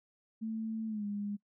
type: tone with pitch glide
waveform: sine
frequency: 221.8 to 204.6 Hz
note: A3 to G#3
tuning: +14 to -26 cents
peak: -34 dBFS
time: 0.41-1.37 s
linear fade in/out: 20 ms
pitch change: -140 cents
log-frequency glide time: 0.87-1.05 s
effects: noise-tail reverb RT60 0.1 s tail -24 dB re dry